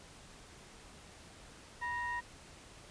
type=ring-modulated tone; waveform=triangle; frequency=446.6 Hz; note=A4; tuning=26 cents sharp; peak=-30 dBFS; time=1.81-2.21 s; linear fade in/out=20 ms; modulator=1420 Hz; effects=pink hiss -55 dBFS RMS until 2.9 s + resampled to 22050 Hz